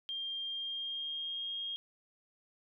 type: tone with pitch glide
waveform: sine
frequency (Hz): 3197 to 3245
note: G7 to G#7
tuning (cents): +33 to -41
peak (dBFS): -36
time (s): 0.09-1.76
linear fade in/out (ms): 0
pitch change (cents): +26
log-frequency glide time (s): 0.43-1.51
effects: none